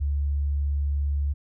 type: tone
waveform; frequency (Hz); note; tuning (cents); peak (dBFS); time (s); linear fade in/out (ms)
sine; 71.4; D2; -48; -22; 0-1.34; 20
effects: none